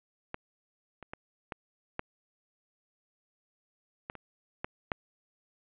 clicks, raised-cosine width 0.5 ms, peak -20 / -29 / -24 / -21 / -17 / -22 / -29 / -18 / -14 dBFS, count 9, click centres 0.344 / 1.027 / 1.135 / 1.522 / 1.994 / 4.099 / 4.153 / 4.645 / 4.918 s, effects resampled to 8000 Hz + 9-bit

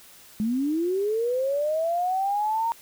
sine linear sweep, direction up, 207.2 to 932.3 Hz, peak -22 dBFS, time 0.4-2.72 s, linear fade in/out 0 ms, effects white hiss -50 dBFS RMS until 2.81 s

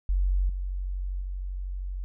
sine tone with level steps, 46.36 Hz, F#1, 4 cents sharp, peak -21 / -28 / -30 dBFS, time 0.09-2.04 s, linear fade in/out 0 ms, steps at 0.49 / 1.21 s, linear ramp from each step 5 ms, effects none

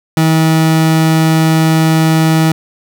30% pulse tone, 160 Hz, D#3, 49 cents sharp, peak -5 dBFS, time 0.17-2.52 s, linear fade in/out 2 ms, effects none

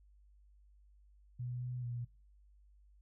sine tone with pitch steps, 123.4 / 124.6 / 120.5 Hz, B2 / B2 / B2, -1 / +16 / -42 cents, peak -38 dBFS, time 1.39-2.05 s, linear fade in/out 10 ms, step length 220 ms, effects noise-tail reverb RT60 0.3 s tail -19 dB re dry + added 50 Hz sine -61 dBFS peak until 3.01 s

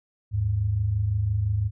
sine tone pair together, 78.1 / 103.95 Hz, D#2 / G#2, +7 / +2 cents, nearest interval perfect fourth, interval 495 cents, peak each -29 / -22 dBFS, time 0.31-1.71 s, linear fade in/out 50 ms, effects none

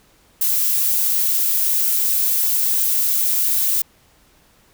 violet noise, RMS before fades -18 dBFS, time 0.41-3.82 s, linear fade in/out 5 ms, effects pink hiss -55 dBFS RMS until 4.73 s

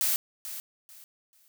blue noise with echo, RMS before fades -26 dBFS, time 0.01-0.16 s, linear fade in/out 0 ms, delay 440 ms, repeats 3, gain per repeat -12 dB, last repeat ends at 1.48 s, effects none

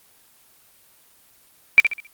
sine tone with echo, 2341 Hz, D7, 6 cents flat, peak -4 dBFS, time 1.78-1.8 s, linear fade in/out 0 ms, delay 67 ms, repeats 4, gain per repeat -9 dB, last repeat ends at 2.068 s, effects white hiss -55 dBFS RMS until 2.13 s + Opus 24 kbps

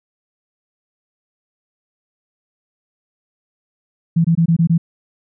sine tone bursts, 166.3 Hz, E3, 16 cents sharp, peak -10 dBFS, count 6, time 4.16-4.78 s, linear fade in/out 10 ms, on 85 ms, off 22 ms, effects none

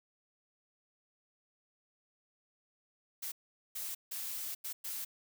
blue noise bursts at uneven times, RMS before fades -40 dBFS, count 5, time 3.22-3.32 / 3.75-3.95 / 4.11-4.55 / 4.64-4.73 / 4.84-5.05 s, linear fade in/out 10 ms, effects none

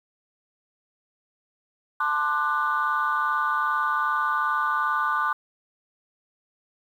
sine chord, D dominant seventh, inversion second, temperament equal with one note detuned, 880 / 1046.5 / 1189 / 1480 Hz, A5 / C6 / D6 / F#6, 0 / 0 / +21 / 0 cents, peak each -30 / -28 / -24 / -26 dBFS, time 2-5.33 s, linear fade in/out 5 ms, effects tanh soft clip ceiling -14 dBFS + 9-bit

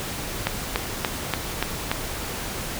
click train, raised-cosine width 0.3 ms, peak -5 dBFS, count 6, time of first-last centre 0.47-1.915 s, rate 3.46 Hz, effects pink hiss -31 dBFS RMS until 2.79 s

